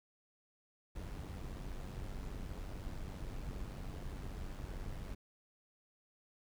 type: noise with amplitude modulation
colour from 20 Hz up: brown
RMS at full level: -41 dBFS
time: 0.95-5.15 s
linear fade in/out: 10 ms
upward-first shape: sine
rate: 95.4 Hz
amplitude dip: 55%
effects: none